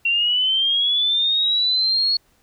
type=linear sweep; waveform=sine; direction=up; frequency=2730 to 4364 Hz; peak=-16 dBFS; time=0.05-2.17 s; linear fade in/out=5 ms; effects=pink hiss -61 dBFS RMS until 2.42 s